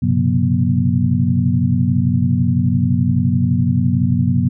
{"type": "tone cluster", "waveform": "sine", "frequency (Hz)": [97.1, 123.4, 135.1, 180.9, 239.4], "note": ["G2", "B2", "C#3", "F#3", "A#3"], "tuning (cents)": [-16, -1, -44, -39, 46], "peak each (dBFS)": -19, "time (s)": [0.02, 4.49], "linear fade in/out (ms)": 10, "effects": []}